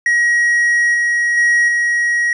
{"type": "tone with level steps", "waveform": "triangle", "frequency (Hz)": 1900, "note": "A#6", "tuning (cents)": 33, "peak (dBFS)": [-9, -11, -8, -11], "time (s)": [0.06, 2.33], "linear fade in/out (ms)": 2, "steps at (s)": [0.94, 1.37, 1.68], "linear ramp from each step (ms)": 5, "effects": ["resampled to 24000 Hz"]}